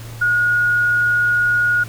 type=tone; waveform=sine; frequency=1443 Hz; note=F#6; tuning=44 cents flat; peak=-13 dBFS; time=0.21-1.84 s; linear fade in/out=10 ms; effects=added 114 Hz sine -31 dBFS peak until 1.88 s + pink hiss -39 dBFS RMS until 1.88 s